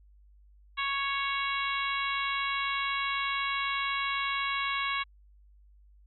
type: harmonic tone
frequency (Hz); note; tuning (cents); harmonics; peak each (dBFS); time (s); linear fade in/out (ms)
554; C#5; -1; 2 / 3 / 4 / 5 / 6 / 7; -32 / -37 / -34 / -37 / -39 / -40; 0.77-5.04; 20
effects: added 50 Hz sine -55 dBFS peak until 6.06 s